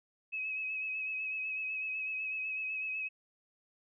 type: tone with vibrato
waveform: sine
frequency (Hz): 2562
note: E7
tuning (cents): -50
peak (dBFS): -34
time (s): 0.32-3.09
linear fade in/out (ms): 20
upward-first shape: sine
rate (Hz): 8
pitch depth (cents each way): 30
effects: none